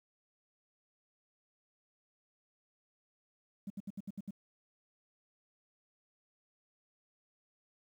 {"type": "tone bursts", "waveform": "sine", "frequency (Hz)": 198.7, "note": "G3", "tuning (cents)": 24, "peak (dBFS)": -37, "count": 7, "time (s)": [3.67, 4.308], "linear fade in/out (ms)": 5, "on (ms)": 32, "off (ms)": 69, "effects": ["tanh soft clip ceiling -34 dBFS", "11-bit"]}